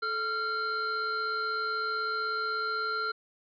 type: tone pair together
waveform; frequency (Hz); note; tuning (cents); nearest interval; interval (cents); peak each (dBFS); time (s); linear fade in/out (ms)
square; 435.2 / 1381.7; A4 / F6; -19 / -19; octave + minor sixth; 2000; -39 / -30; 0.02-3.12; 10
effects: resampled to 11025 Hz